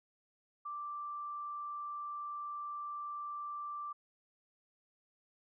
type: tone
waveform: sine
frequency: 1174.7 Hz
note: D6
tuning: in tune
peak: -39 dBFS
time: 0.65-3.93 s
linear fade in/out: 10 ms
effects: none